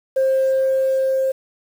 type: tone with level ramp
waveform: sine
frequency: 530 Hz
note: C5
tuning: 22 cents sharp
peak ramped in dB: -12 to -15 dBFS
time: 0.16-1.32 s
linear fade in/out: 10 ms
effects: tanh soft clip ceiling -12 dBFS + 7-bit